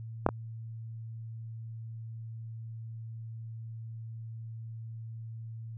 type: clicks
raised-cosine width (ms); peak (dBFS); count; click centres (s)
1; -8 / -16; 2; 0.264 / 0.289
effects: added 113 Hz sine -39 dBFS peak until 5.77 s